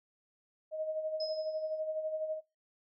sine tone with tremolo, 626 Hz, D#5, 10 cents sharp, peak -31 dBFS, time 0.71-2.41 s, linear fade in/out 50 ms, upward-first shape sine, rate 12 Hz, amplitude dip 55%
sine tone with exponential decay, 5110 Hz, D#8, 45 cents sharp, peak -36 dBFS, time 1.2-1.8 s, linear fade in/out 5 ms, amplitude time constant 130 ms
effects noise-tail reverb RT60 0.2 s tail -18 dB re dry

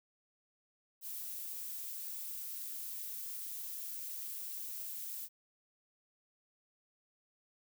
violet noise, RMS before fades -43 dBFS, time 1.01-5.29 s, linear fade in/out 50 ms, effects none

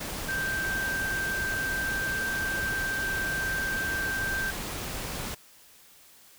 sine tone in noise, 1568 Hz, G6, in tune, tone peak -28 dBFS, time 0.28-4.51 s, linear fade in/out 10 ms, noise pink, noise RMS -35 dBFS, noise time 0-5.35 s, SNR +4 dB, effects white hiss -55 dBFS RMS until 6.38 s

